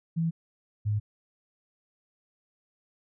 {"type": "tone pair in turn", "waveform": "sine", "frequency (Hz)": [164.81, 104.92], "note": ["E3", "G#2"], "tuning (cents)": [0, 18], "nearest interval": "minor sixth", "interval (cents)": 782, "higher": "first", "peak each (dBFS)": -24, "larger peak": "neither", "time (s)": [[0.16, 0.31], [0.85, 1]], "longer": "neither", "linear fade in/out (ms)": 20, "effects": []}